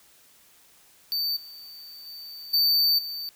square tone with level steps, 4577 Hz, D8, 45 cents flat, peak -25 / -42 / -39 / -19 / -32 dBFS, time 1.12-3.29 s, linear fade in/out 0 ms, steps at 1.36 / 2.06 / 2.53 / 2.98 s, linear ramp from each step 10 ms, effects white hiss -57 dBFS RMS until 3.35 s

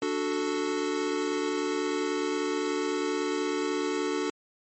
square chord, D major, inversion none, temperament equal, 293.7 / 370 / 440 Hz, D4 / F#4 / A4, 0 / 0 / 0 cents, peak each -32 dBFS, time 0.02-4.3 s, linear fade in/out 2 ms, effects MP3 32 kbps

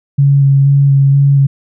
sine tone with vibrato, 139 Hz, C#3, 5 cents sharp, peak -5 dBFS, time 0.18-1.47 s, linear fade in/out 10 ms, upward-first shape square, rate 2.1 Hz, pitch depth 13 cents each way, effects none

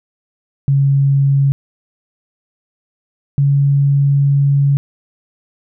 sine tone pair in turn, 138.59 / 140.44 Hz, C#3 / C#3, 0 / +23 cents, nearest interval unison, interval 23 cents, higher second, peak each -9 dBFS, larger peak neither, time 0.68-1.52 / 3.38-4.77 s, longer second, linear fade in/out 0 ms, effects none

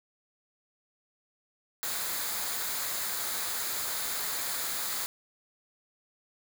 white noise with comb filter, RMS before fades -33 dBFS, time 1.83-5.06 s, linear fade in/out 0 ms, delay 0.35 ms, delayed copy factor -0.5, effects none

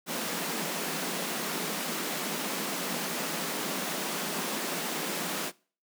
pink high-pass noise, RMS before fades -33 dBFS, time 0.06-5.52 s, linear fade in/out 50 ms, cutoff 160 Hz, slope 96 dB/octave, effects noise-tail reverb RT60 0.4 s tail -23 dB re dry

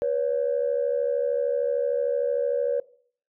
sine tone pair together, 488.1 / 561.3 Hz, B4 / C#5, -20 / +22 cents, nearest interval major second, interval 242 cents, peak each -24 / -24 dBFS, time 0.02-2.8 s, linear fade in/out 0 ms, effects noise-tail reverb RT60 0.5 s tail -18 dB re dry + tanh soft clip ceiling -15 dBFS

